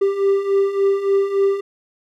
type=beating tone pair; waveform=triangle; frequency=392 / 395.5 Hz; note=G4 / G4; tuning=0 / +15 cents; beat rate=3.5 Hz; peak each=-19 / -14 dBFS; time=0.01-1.61 s; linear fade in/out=10 ms; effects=none